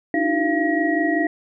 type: tone cluster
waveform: sine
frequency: 296.1 / 321.3 / 371.8 / 686 / 1904 Hz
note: D4 / E4 / F#4 / F5 / A#6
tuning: +14 / -44 / +8 / -31 / +36 cents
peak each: -23 / -22 / -29 / -24 / -24 dBFS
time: 0.14-1.27 s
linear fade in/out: 2 ms
effects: none